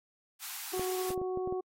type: high-pass noise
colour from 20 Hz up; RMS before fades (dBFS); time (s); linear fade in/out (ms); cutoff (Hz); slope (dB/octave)
white; -41; 0.39-1.15; 50; 750; 96
type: harmonic tone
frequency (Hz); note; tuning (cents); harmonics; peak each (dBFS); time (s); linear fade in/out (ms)
370; F#4; 0; 1 / 2 / 3; -32 / -41 / -48; 0.73-1.61; 10
type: clicks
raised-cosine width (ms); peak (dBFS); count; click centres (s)
2; -27; 7; 0.795 / 1.105 / 1.177 / 1.216 / 1.374 / 1.475 / 1.525
effects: AAC 48 kbps